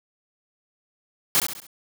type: noise with echo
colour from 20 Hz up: white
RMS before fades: -19 dBFS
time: 1.35-1.4 s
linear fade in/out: 0 ms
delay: 67 ms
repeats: 4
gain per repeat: -7 dB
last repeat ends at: 1.668 s
effects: none